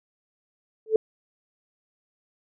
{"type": "tone with exponential growth", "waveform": "sine", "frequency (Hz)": 438.8, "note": "A4", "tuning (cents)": -5, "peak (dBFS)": -11, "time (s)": [0.86, 0.96], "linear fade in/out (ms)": 2, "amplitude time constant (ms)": 21, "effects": []}